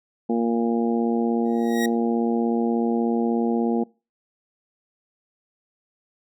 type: harmonic tone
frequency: 116.54 Hz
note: A#2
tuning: in tune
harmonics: 2 / 3 / 4 / 5 / 6 / 7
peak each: -21 / -26 / -27 / -40 / -33 / -33 dBFS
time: 0.29-3.84 s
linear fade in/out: 10 ms
type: tone with exponential growth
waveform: sawtooth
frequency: 1900 Hz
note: A#6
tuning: 33 cents sharp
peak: -21 dBFS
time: 1.45-1.86 s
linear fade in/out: 5 ms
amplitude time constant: 89 ms
effects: noise-tail reverb RT60 0.3 s tail -23 dB re dry